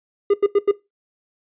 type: tone bursts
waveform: triangle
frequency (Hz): 405.6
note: G#4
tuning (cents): -41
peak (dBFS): -10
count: 4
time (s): 0.3-0.713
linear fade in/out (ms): 5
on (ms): 38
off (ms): 87
effects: noise-tail reverb RT60 0.2 s tail -17 dB re dry + resampled to 8000 Hz

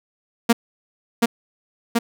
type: tone with echo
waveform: sawtooth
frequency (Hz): 233.1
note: A#3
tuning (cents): 0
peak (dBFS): -7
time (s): 0.49-0.53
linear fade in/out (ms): 10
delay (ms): 730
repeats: 2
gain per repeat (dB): -2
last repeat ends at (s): 1.99
effects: none

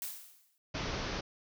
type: noise with exponential decay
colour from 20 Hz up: blue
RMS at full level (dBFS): -37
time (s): 0.02-0.58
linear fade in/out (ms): 1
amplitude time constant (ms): 120
type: low-pass noise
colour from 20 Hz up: pink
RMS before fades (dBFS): -37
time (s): 0.74-1.21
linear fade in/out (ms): 10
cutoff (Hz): 6100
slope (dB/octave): 96
effects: none

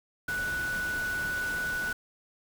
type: tone in noise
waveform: sine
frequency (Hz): 1480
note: F#6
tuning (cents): 0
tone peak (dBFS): -29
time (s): 0.28-1.93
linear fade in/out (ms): 5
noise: pink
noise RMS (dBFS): -40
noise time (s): 0.28-1.93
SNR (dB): +8
effects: none

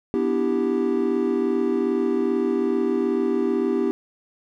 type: chord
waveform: triangle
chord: E minor seventh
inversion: second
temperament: equal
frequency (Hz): 246.9 / 293.7 / 329.6 / 392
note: B3 / D4 / E4 / G4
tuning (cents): 0 / 0 / 0 / 0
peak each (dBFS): -23 / -26 / -24 / -21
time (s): 0.14-3.91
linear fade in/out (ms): 0
effects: none

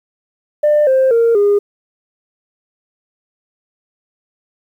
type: tone with pitch steps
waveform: sine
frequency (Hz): 597 / 525.8 / 463 / 407.8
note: D5 / C5 / A#4 / G#4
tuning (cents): +28 / +8 / -12 / -32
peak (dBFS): -7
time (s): 0.63-1.59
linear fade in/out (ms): 10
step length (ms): 240
effects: tanh soft clip ceiling -6 dBFS + 8-bit

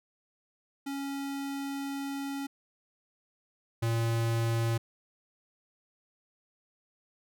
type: tone pair in turn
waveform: square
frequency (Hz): 277.3 / 115.08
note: C#4 / A#2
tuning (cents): +1 / -22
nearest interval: octave + minor third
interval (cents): 1523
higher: first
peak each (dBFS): -34 / -27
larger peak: second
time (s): 0.86-2.47 / 3.82-4.78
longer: first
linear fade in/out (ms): 10
effects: none

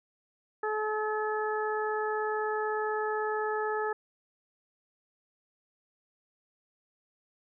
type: harmonic tone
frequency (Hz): 429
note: A4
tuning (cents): -44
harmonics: 1 / 2 / 3 / 4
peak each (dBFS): -31 / -34 / -36 / -37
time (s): 0.63-3.93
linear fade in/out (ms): 5
effects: none

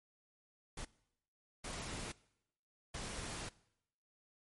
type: noise bursts at uneven times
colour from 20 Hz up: pink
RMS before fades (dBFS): -44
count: 3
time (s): 0.77-0.85 / 1.64-2.12 / 2.94-3.49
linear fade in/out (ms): 5
effects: noise-tail reverb RT60 0.8 s tail -21 dB re dry + MP3 48 kbps

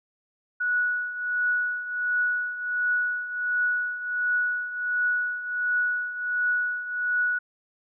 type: tone with tremolo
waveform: sine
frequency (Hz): 1468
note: F#6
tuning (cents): -14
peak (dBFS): -20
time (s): 0.6-7.39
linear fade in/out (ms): 10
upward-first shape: triangle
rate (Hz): 1.4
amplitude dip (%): 75
effects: none

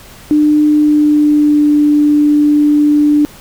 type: tone with pitch glide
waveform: sine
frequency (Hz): 300.3 to 295.7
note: D4 to D4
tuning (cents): +39 to +12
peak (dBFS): -6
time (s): 0.31-3.25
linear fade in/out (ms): 0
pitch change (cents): -27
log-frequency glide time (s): 0.67-1.7
effects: pink hiss -37 dBFS RMS until 3.4 s

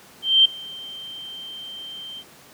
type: tone with ADSR envelope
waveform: sine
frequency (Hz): 3136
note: G7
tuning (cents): 0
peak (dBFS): -9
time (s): 0.22-2.24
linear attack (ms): 230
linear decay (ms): 9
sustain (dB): -24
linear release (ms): 53
effects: pink hiss -48 dBFS RMS until 2.53 s + high-pass 150 Hz 12 dB/octave

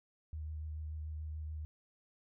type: tone with vibrato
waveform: sine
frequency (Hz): 77.3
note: D#2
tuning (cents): -11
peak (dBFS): -39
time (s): 0.33-1.65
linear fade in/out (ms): 0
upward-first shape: triangle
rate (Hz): 6.9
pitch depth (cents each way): 21
effects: none

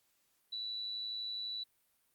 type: tone with amplitude modulation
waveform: sine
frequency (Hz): 3951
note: B7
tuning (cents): 0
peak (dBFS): -36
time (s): 0.52-1.64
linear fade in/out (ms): 10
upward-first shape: sine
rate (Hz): 112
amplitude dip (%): 35
effects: white hiss -75 dBFS RMS until 2.14 s + Opus 48 kbps

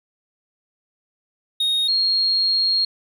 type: tone pair in turn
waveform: triangle / sine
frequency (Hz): 3729 / 4261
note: A#7 / C8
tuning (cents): 0 / +31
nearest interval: major second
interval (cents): 231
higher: second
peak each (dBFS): -16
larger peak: neither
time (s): 1.6-1.88 / 1.88-2.85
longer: second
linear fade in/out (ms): 5
effects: none

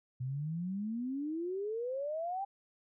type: exponential sweep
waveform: sine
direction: up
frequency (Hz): 123.47 to 804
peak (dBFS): -34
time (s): 0.2-2.45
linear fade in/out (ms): 10
effects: none

